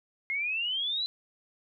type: exponential sweep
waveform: sine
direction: up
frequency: 2124 to 4058 Hz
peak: -28 dBFS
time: 0.3-1.06 s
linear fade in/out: 0 ms
effects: none